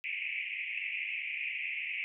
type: band-pass noise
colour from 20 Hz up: pink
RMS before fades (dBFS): -37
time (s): 0.04-2.04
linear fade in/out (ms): 0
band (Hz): 2100 to 2700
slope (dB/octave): 96
effects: none